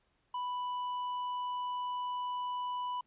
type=tone with tanh clipping; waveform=sine; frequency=990 Hz; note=B5; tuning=4 cents sharp; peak=-35 dBFS; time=0.34-3.01 s; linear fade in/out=5 ms; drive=6 dB; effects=pink hiss -75 dBFS RMS until 3.06 s + resampled to 8000 Hz